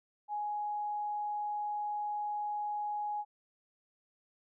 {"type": "tone", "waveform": "sine", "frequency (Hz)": 834, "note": "G#5", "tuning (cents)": 7, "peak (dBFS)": -33, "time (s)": [0.28, 3.25], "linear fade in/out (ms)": 50, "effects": []}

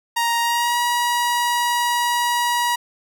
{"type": "tone with pitch glide", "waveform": "sawtooth", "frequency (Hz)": [936, 960.6], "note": ["A#5", "B5"], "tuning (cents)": [7, -48], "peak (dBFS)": -14, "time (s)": [0.16, 2.76], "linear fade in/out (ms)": 10, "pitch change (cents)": 45, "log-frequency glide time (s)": [0.41, 0.79], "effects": []}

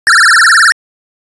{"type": "tone with vibrato", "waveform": "square", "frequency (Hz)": 1568, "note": "G6", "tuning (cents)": 0, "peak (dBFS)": -4, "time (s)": [0.07, 0.72], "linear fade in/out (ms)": 0, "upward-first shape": "sine", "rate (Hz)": 19, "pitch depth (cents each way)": 290, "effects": ["resampled to 24000 Hz"]}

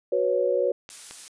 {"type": "chord", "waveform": "sine", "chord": "F# suspended fourth", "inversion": "none", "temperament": "just", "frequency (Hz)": [370, 493.3, 555], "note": ["F#4", "B4", "C#5"], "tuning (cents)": [0, -2, 2], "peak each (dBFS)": [-27, -24, -24], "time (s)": [0.12, 0.72], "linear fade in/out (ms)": 5}
{"type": "clicks", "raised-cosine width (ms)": 0.2, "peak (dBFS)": -22, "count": 2, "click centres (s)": [0.891, 1.11]}
{"type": "noise", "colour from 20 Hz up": "blue", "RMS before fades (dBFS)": -39, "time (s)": [0.9, 1.28], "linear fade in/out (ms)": 0}
{"effects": ["resampled to 22050 Hz"]}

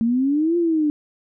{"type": "exponential two-way sweep", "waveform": "sine", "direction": "up then down", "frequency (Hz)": [223.5, 349.2, 293.4], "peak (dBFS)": -16, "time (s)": [0.01, 0.9], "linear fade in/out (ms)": 0, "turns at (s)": 0.57, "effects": []}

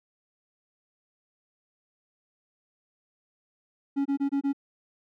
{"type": "tone bursts", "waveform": "triangle", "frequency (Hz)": 278.5, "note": "C#4", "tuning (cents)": 8, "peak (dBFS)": -21, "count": 5, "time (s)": [3.96, 4.531], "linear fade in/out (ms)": 20, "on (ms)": 95, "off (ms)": 24, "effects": []}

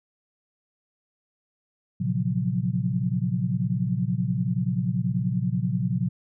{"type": "chord", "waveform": "sine", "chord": "Gb major seventh", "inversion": "first", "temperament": "equal with one note detuned", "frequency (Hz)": [116.54, 135.19, 174.61, 185], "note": ["Bb2", "Db3", "F3", "Gb3"], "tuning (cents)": [0, -43, 0, 0], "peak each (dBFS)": -28, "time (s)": [2, 6.09], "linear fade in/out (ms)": 10, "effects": []}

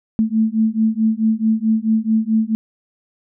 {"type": "beating tone pair", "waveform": "sine", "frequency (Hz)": [218.4, 223], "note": ["A3", "A3"], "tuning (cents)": [-13, 23], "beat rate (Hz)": 4.6, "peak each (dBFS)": -17, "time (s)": [0.19, 2.55], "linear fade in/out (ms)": 0, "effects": []}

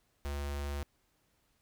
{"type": "tone with notch filter", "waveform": "square", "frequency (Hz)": 71.3, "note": "C#2", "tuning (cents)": 49, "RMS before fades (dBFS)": -37, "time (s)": [0.25, 0.83], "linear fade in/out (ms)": 0, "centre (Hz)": 150, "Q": 0.65, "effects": ["pink hiss -74 dBFS RMS until 1.61 s"]}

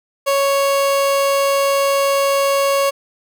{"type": "tone", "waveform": "30% pulse", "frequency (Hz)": 554.4, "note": "C#5", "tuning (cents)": 0, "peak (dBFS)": -11, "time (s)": [0.26, 2.91], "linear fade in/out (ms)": 20, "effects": []}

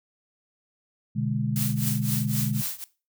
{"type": "chord", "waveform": "sine", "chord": "G# diminished", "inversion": "first", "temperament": "equal", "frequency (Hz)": [123.47, 146.83, 207.7], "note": ["B2", "D3", "G#3"], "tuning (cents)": [0, 0, 0], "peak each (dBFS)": -28, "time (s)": [1.15, 2.62], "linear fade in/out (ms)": 20}
{"type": "noise with tremolo", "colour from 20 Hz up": "blue", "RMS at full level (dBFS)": -28, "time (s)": [1.56, 2.84], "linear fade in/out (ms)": 0, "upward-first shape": "triangle", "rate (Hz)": 3.9, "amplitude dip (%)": 95}
{"effects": ["noise-tail reverb RT60 0.3 s tail -18 dB re dry"]}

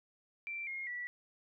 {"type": "tone with pitch steps", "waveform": "sine", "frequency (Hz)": [2349, 2142, 1952.6], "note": ["D7", "C7", "B6"], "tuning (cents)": [0, 40, -20], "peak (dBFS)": -38, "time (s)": [0.47, 1.07], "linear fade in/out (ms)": 0, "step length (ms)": 200, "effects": []}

